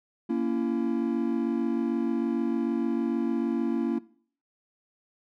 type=chord; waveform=triangle; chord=A# diminished; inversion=none; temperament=just; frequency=233.1 / 279.7 / 335.6 Hz; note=A#3 / C#4 / E4; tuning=0 / +16 / +31 cents; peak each=-26 / -28 / -27 dBFS; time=0.29-3.99 s; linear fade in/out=10 ms; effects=noise-tail reverb RT60 0.5 s tail -19 dB re dry